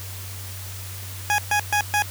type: tone bursts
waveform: 20% pulse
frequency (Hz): 830.6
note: G#5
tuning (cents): 0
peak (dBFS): -13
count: 4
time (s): 1.3-2.022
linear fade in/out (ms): 0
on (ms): 83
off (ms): 130
effects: added 95 Hz sine -34 dBFS peak until 2.1 s + white hiss -38 dBFS RMS until 2.1 s